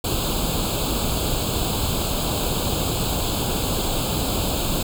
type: noise with comb filter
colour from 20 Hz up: pink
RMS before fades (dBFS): -23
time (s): 0.04-4.83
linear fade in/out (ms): 5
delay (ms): 0.26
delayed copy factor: +0.95
effects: none